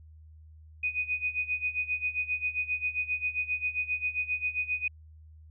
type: tone with tremolo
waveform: sine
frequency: 2489 Hz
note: D#7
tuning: in tune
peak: -25 dBFS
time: 0.83-4.88 s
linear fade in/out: 5 ms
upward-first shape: sine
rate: 7.5 Hz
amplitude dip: 85%
effects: added 78 Hz sine -49 dBFS peak until 5.5 s